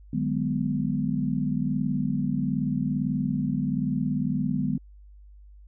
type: chord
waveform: sine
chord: G# half-diminished seventh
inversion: second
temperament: just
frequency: 149.51 / 186.89 / 207.7 / 249.2 Hz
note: D3 / F#3 / G#3 / B3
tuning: +31 / +18 / 0 / +16 cents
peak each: -29 / -31 / -29 / -28 dBFS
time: 0.13-4.78 s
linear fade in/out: 5 ms
effects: added 50 Hz sine -46 dBFS peak until 5.67 s